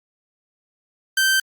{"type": "tone", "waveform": "sawtooth", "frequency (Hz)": 1555, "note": "G6", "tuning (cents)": -14, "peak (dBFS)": -12, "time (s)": [1.17, 1.4], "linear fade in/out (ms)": 5, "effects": ["Opus 48 kbps"]}